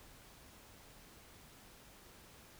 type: silence
effects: pink hiss -59 dBFS RMS until 2.59 s